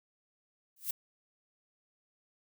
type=noise with exponential growth; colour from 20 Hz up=violet; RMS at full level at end=-29 dBFS; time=0.76-0.91 s; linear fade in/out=5 ms; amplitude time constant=31 ms; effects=none